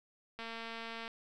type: click train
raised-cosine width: 0.3 ms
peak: -28 dBFS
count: 158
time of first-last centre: 0.39-1.079 s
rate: 228 Hz
effects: none